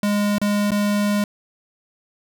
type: tone with dropouts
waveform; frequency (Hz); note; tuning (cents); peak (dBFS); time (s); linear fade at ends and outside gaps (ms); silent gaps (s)
square; 205.7; G#3; -16; -18; 0.03-1.24; 2; 0.383-0.415 / 0.707-0.717
effects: none